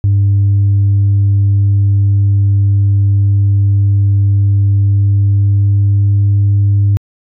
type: tone with pitch glide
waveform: sine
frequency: 99.9 to 100.71 Hz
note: G2 to G2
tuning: +33 to +47 cents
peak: -5 dBFS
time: 0.04-6.97 s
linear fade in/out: 0 ms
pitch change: +14 cents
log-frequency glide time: 4.87-6.3 s
effects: tanh soft clip ceiling -5 dBFS